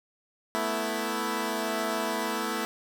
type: chord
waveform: 10% pulse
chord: A suspended second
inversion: none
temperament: equal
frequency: 220 / 246.9 / 329.6 Hz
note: A3 / B3 / E4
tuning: 0 / 0 / 0 cents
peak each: -23 / -26 / -24 dBFS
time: 0.55-2.65 s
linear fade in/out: 0 ms
effects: none